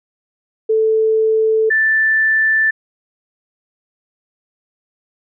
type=tone pair in turn; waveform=sine; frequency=440 / 1764.1 Hz; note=A4 / A6; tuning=0 / +4 cents; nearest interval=2 octaves; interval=2404 cents; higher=second; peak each=-11 dBFS; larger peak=neither; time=0.69-1.7 / 1.7-2.71 s; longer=neither; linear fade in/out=10 ms; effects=none